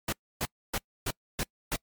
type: noise bursts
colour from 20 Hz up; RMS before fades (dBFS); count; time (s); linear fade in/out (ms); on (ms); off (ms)
pink; -30; 6; 0.08-1.762; 5; 47; 280
effects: noise-tail reverb RT60 0.1 s tail -26 dB re dry + MP3 96 kbps